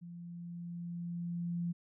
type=tone with level ramp; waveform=sine; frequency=172.3 Hz; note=F3; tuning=23 cents flat; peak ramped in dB=-45 to -32 dBFS; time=0.01-1.73 s; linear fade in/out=20 ms; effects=none